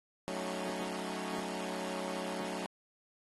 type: chord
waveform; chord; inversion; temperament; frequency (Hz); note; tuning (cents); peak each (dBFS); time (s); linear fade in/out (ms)
15% pulse; D# half-diminished seventh; first; equal; 185 / 220 / 277.2 / 311.1; F#3 / A3 / C#4 / D#4; 0 / 0 / 0 / 0; -34 / -36 / -37 / -38; 0.28-2.66; 0
effects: AAC 32 kbps